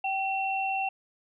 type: tone pair together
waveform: sine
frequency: 773.9 / 2716 Hz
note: G5 / F7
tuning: -22 / -49 cents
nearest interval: octave + minor seventh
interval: 2173 cents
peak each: -28 / -31 dBFS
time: 0.04-0.89 s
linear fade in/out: 5 ms
effects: none